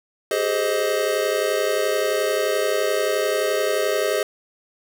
square chord, Ab major seventh, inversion third, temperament equal with one note detuned, 392 / 423.5 / 523.3 / 622.3 Hz, G4 / Ab4 / C5 / Eb5, 0 / +34 / 0 / 0 cents, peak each -28 / -25 / -26 / -25 dBFS, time 0.31-4.23 s, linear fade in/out 2 ms, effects none

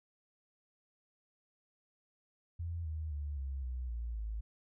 sine tone with pitch steps, 84.5 / 78.39 / 72.72 / 67.46 / 62.58 / 58.05 / 53.85 Hz, E2 / D#2 / D2 / C#2 / B1 / A#1 / A1, +43 / +13 / -16 / -46 / +24 / -7 / -37 cents, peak -36 dBFS, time 2.59-4.41 s, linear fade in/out 10 ms, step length 260 ms, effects none

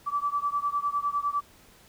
sine beating tone pair, 1153 / 1162.9 Hz, D6 / D6, -32 / -17 cents, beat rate 9.9 Hz, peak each -28 / -29 dBFS, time 0.06-1.41 s, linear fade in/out 20 ms, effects pink hiss -56 dBFS RMS until 1.88 s

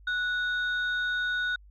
sine tone pair together, 1473 / 3712 Hz, F#6 / A#7, -8 / -8 cents, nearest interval octave + major third, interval 1600 cents, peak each -26 / -35 dBFS, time 0.07-1.56 s, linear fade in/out 5 ms, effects tanh soft clip ceiling -19 dBFS + added 50 Hz sine -50 dBFS peak until 1.7 s

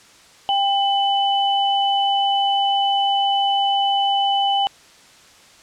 sine tone pair together, 794 / 2998 Hz, G5 / F#7, +22 / +22 cents, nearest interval octave + major seventh, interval 2300 cents, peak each -17 / -21 dBFS, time 0.49-4.67 s, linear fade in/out 0 ms, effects white hiss -48 dBFS RMS until 5.62 s + low-pass 7000 Hz 12 dB/octave

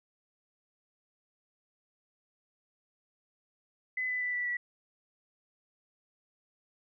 sine tone with pitch steps, 2017 / 1999.6 / 1982.3 / 1965.2 / 1948.3 Hz, B6 / B6 / B6 / B6 / B6, +36 / +21 / +6 / -9 / -24 cents, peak -30 dBFS, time 3.97-4.57 s, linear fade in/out 5 ms, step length 120 ms, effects none

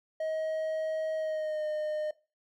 triangle tone with pitch glide, 632 to 610.8 Hz, D#5 to D#5, +27 to -32 cents, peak -28 dBFS, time 0.2-2.11 s, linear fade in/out 5 ms, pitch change -59 cents, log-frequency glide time 1.16-1.66 s, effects noise-tail reverb RT60 0.3 s tail -19 dB re dry

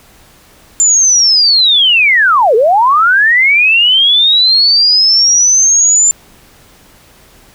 sine linear two-way sweep, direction down then up, 7210 to 415.3 to 7210 Hz, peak -5 dBFS, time 0.8-6.11 s, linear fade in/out 0 ms, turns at 2.55 s, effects pink hiss -43 dBFS RMS until 7.54 s

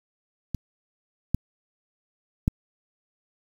clicks, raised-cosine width 5 ms, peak -16 / -9 / -8 dBFS, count 3, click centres 0.547 / 1.346 / 2.479 s, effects 7-bit

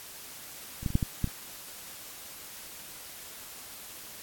clicks, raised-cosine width 5 ms, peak -27 / -16 / -24 / -10 / -15 / -14 / -30 dBFS, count 7, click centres 0.83 / 0.862 / 0.904 / 0.954 / 1.028 / 1.243 / 1.275 s, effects white hiss -45 dBFS RMS until 4.22 s + AAC 64 kbps

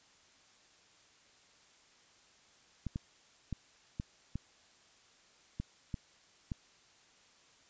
clicks, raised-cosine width 5 ms, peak -24 dBFS, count 8, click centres 2.867 / 2.959 / 3.527 / 3.999 / 4.356 / 5.6 / 5.942 / 6.518 s, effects white hiss -64 dBFS RMS until 7.69 s + resampled to 16000 Hz

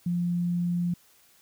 sine tone, 174.61 Hz, F3, in tune, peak -24 dBFS, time 0.06-0.94 s, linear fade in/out 5 ms, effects white hiss -60 dBFS RMS until 1.41 s

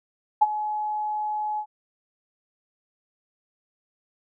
sine tone with ADSR envelope, 848 Hz, G#5, 36 cents sharp, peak -11 dBFS, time 0.41-1.66 s, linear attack 13 ms, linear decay 32 ms, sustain -14 dB, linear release 72 ms, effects none

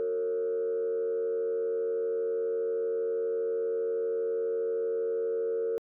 sine tone with frequency modulation, 457 Hz, A#4, 34 cents flat, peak -26 dBFS, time 0-5.78 s, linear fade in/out 0 ms, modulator 87.5 Hz, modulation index 0.52, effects tanh soft clip ceiling -23 dBFS

